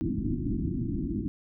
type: low-pass noise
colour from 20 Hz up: white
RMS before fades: -30 dBFS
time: 0.01-1.28 s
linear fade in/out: 0 ms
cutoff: 340 Hz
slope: 96 dB/octave
effects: none